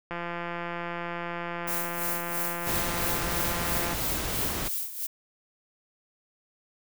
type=click train; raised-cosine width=0.5 ms; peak=-19 dBFS; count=659; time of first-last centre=0.11-3.936 s; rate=172 Hz
type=noise with tremolo; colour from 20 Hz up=violet; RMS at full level=-30 dBFS; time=1.67-5.07 s; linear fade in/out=10 ms; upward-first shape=sine; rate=3 Hz; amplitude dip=70%
type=noise; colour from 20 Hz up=pink; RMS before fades=-32 dBFS; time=2.66-4.69 s; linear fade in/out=20 ms
effects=none